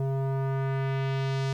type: tone with low-pass filter sweep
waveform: square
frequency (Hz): 135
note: C#3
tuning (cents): -45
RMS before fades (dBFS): -28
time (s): 0-1.53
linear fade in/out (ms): 2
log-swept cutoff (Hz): 610 to 5900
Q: 1.1
effects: 10-bit